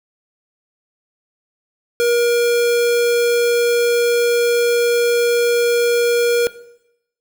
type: tone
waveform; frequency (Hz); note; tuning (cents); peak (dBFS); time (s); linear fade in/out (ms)
square; 475.6; A#4; +35; -14; 2-6.47; 0
effects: noise-tail reverb RT60 0.8 s tail -17 dB re dry